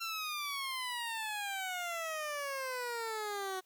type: exponential sweep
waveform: 15% pulse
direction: down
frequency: 1366 to 370 Hz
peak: -30 dBFS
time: 0-3.61 s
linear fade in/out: 20 ms
effects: white hiss -72 dBFS RMS until 3.65 s